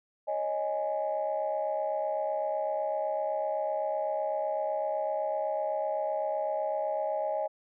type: chord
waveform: sine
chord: C# suspended second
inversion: none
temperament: equal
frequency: 554.4 / 622.3 / 830.6 Hz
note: C#5 / D#5 / G#5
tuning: 0 / 0 / 0 cents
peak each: -34 / -30 / -33 dBFS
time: 0.27-7.48 s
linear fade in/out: 20 ms
effects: tanh soft clip ceiling -20 dBFS